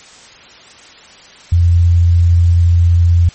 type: tone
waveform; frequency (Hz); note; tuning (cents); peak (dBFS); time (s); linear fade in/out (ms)
sine; 86; F2; -26; -6; 1.52-3.29; 5
effects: white hiss -39 dBFS RMS until 3.34 s + MP3 32 kbps